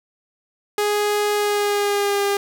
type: tone with pitch glide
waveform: sawtooth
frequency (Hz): 415.3 to 402.3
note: G#4 to G4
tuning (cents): 0 to +45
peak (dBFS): -14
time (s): 0.78-2.37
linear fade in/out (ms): 2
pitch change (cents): -55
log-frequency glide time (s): 1.35-2.23
effects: none